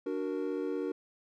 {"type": "chord", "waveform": "triangle", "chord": "D augmented", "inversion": "none", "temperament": "equal", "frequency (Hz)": [293.7, 370, 466.2], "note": ["D4", "F#4", "A#4"], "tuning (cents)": [0, 0, 0], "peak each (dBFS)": -34, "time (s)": [0.06, 0.92], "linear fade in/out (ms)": 5, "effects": []}